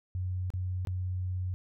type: tone with dropouts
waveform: sine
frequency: 91.7 Hz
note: F#2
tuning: 15 cents flat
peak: -30 dBFS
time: 0.15-1.54 s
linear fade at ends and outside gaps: 0 ms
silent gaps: 0.503-0.537 / 0.85-0.872 s
effects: none